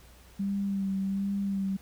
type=tone with vibrato; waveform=sine; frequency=196.2 Hz; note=G3; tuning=2 cents sharp; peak=-27 dBFS; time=0.39-1.77 s; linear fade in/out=10 ms; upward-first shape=sine; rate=1.3 Hz; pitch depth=27 cents each way; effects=added 60 Hz sine -54 dBFS peak until 1.81 s + pink hiss -57 dBFS RMS until 1.81 s